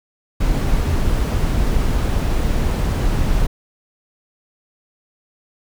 brown noise, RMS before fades -17 dBFS, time 0.4-3.47 s, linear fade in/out 10 ms, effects none

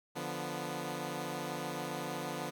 10% pulse chord, B diminished, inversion first, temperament equal, 146.83 / 174.61 / 246.9 Hz, D3 / F3 / B3, 0 / 0 / 0 cents, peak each -33 dBFS, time 0.15-2.51 s, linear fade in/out 20 ms, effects none

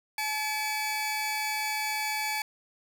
sawtooth tone pair together, 857 / 2287 Hz, A5 / D7, -46 / -47 cents, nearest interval octave + perfect fourth, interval 1699 cents, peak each -28 dBFS, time 0.18-2.42 s, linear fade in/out 2 ms, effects none

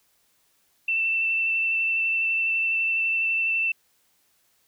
sine tone with vibrato, 2672 Hz, E7, 23 cents sharp, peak -21 dBFS, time 0.88-3.72 s, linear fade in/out 5 ms, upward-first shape sine, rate 12 Hz, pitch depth 14 cents each way, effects white hiss -66 dBFS RMS until 4.67 s

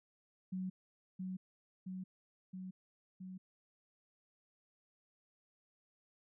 sine tone with echo, 186.1 Hz, F#3, 10 cents sharp, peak -37 dBFS, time 0.52-0.7 s, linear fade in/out 10 ms, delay 670 ms, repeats 4, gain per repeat -2 dB, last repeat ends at 3.38 s, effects none

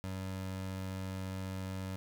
25% pulse tone, 94.6 Hz, F#2, 39 cents sharp, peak -34 dBFS, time 0.04-1.96 s, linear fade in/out 0 ms, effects none

